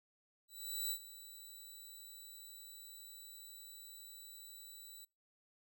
10% pulse tone with ADSR envelope, 3951 Hz, B7, in tune, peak -28 dBFS, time 0.48-5.05 s, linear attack 430 ms, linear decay 72 ms, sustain -16 dB, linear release 8 ms, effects noise-tail reverb RT60 0.3 s tail -26 dB re dry

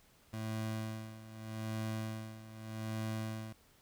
25% pulse tone with tremolo, 110 Hz, A2, in tune, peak -32 dBFS, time 0.33-3.53 s, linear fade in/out 5 ms, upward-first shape sine, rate 0.82 Hz, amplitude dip 80%, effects pink hiss -66 dBFS RMS until 3.81 s

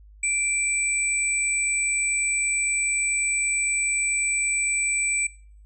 sine tone pair together, 2343 / 7956 Hz, D7 / B8, -5 / +12 cents, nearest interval octave + major sixth, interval 2117 cents, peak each -24 dBFS, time 0.23-5.27 s, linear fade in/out 5 ms, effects noise-tail reverb RT60 0.6 s tail -25 dB re dry + added 51 Hz sine -46 dBFS peak until 5.65 s

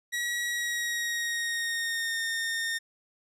sawtooth tone with pitch glide, 1917 to 1829.4 Hz, A#6 to A#6, +48 to -33 cents, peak -25 dBFS, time 0.12-2.79 s, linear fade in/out 20 ms, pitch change -81 cents, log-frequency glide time 0.46-2.21 s, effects low-pass 12000 Hz 12 dB/octave

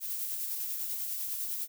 violet noise with tremolo, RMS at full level -34 dBFS, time 0-1.68 s, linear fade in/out 50 ms, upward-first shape sine, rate 10 Hz, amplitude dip 30%, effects none

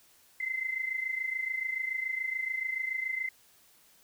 sine tone pair together, 2042 / 2069 Hz, C7 / C7, -43 / -20 cents, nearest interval unison, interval 23 cents, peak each -36 / -32 dBFS, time 0.4-3.29 s, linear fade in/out 5 ms, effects white hiss -62 dBFS RMS until 4.03 s

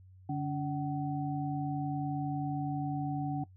sine tone cluster, 145.1 / 284.5 / 755 Hz, D3 / C#4 / F#5, -21 / +45 / +35 cents, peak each -34 / -35 / -38 dBFS, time 0.29-3.44 s, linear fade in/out 5 ms, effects noise-tail reverb RT60 0.1 s tail -19 dB re dry + added 93 Hz sine -53 dBFS peak until 3.56 s

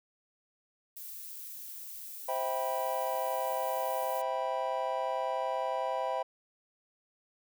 violet noise, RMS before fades -44 dBFS, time 0.96-4.22 s, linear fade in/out 10 ms
triangle chord, C major seventh, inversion none, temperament just, 523.3 / 654.1 / 784.9 / 981.1 Hz, C5 / E5 / G5 / B5, 0 / -14 / +2 / -12 cents, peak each -34 dBFS, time 2.28-6.23 s, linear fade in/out 10 ms
effects none

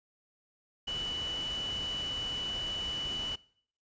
sine tone in noise, 2963 Hz, F#7, 2 cents sharp, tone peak -33 dBFS, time 0.87-3.36 s, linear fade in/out 10 ms, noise pink, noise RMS -43 dBFS, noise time 0.87-3.36 s, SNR +7 dB, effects noise-tail reverb RT60 0.6 s tail -22 dB re dry + resampled to 16000 Hz

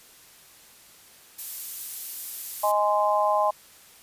violet noise, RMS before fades -32 dBFS, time 1.38-2.72 s, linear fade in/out 10 ms
sine chord, Ab major, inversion second, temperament just, 623 / 830.6 / 1038.3 Hz, Eb5 / Ab5 / C6, +2 / 0 / -14 cents, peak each -24 dBFS, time 2.63-3.51 s, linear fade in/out 10 ms
effects white hiss -52 dBFS RMS until 4.02 s + resampled to 32000 Hz

